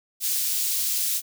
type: high-pass noise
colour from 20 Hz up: white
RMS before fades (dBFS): -25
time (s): 0.2-1.22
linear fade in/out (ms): 50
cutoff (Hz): 4100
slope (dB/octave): 12
effects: none